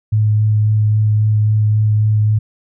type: tone with vibrato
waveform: sine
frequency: 107 Hz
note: A2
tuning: 48 cents flat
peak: -10 dBFS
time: 0.12-2.39 s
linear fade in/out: 10 ms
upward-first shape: sine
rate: 3.7 Hz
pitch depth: 11 cents each way
effects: none